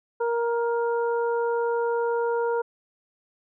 harmonic tone, 469 Hz, A#4, 11 cents sharp, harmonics 1 / 2 / 3, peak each -23 / -29 / -35 dBFS, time 0.2-2.62 s, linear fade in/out 10 ms, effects none

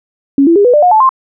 sine tone with pitch steps, 277.2 / 335.4 / 405.8 / 491.1 / 594.2 / 719 / 869.9 / 1052.6 Hz, C#4 / E4 / G#4 / B4 / D5 / F#5 / A5 / C6, 0 / +30 / -40 / -10 / +20 / -50 / -20 / +10 cents, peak -4 dBFS, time 0.38-1.092 s, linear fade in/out 2 ms, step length 89 ms, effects none

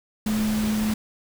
sine tone in noise, 215.2 Hz, A3, 38 cents flat, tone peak -21 dBFS, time 0.26-0.94 s, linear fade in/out 5 ms, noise pink, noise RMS -32 dBFS, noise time 0.26-0.94 s, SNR +8 dB, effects none

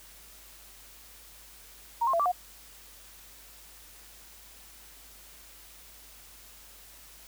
sine tone with pitch steps, 933 / 1065 / 674 / 1163 / 721 Hz, A#5 / C6 / E5 / D6 / F#5, +1 / +30 / +38 / -17 / -45 cents, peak -23 dBFS, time 2.01-2.32 s, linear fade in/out 10 ms, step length 62 ms, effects added 50 Hz sine -58 dBFS peak until 7.27 s + white hiss -52 dBFS RMS until 7.27 s

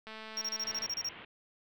click train, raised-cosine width 0.3 ms, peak -30 dBFS, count 174, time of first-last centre 0.07-0.86 s, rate 219 Hz
triangle tone bursts, 5588 Hz, F8, in tune, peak -31 dBFS, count 10, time 0.37-1.089 s, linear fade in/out 2 ms, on 44 ms, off 31 ms
white low-pass noise, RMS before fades -50 dBFS, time 0.64-1.25 s, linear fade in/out 5 ms, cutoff 3200 Hz, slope 48 dB/octave
effects none

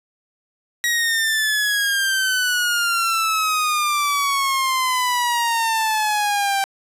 sawtooth exponential sweep, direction down, 1910 to 780 Hz, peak -14 dBFS, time 0.84-6.64 s, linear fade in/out 0 ms, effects resampled to 32000 Hz + 8-bit

